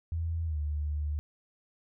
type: tone with pitch glide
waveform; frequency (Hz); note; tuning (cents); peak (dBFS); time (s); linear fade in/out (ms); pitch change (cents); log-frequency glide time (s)
sine; 82.6 to 74.44; E2 to D2; +4 to +24; -29; 0.12-1.19; 0; -180; 0.45-0.58
effects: none